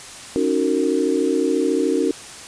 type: chord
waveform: sine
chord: D# minor seventh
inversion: third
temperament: equal with one note detuned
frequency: 277.2 / 311.1 / 370 / 457.6 Hz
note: C#4 / D#4 / F#4 / A#4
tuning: 0 / 0 / 0 / -32 cents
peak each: -22 dBFS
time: 0.36-2.11 s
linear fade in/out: 0 ms
effects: white hiss -37 dBFS RMS until 2.47 s + resampled to 22050 Hz